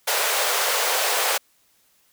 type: high-pass noise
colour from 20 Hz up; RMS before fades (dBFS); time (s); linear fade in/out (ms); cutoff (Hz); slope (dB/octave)
pink; -22; 0.07-1.38; 10; 450; 48
effects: white hiss -62 dBFS RMS until 2.12 s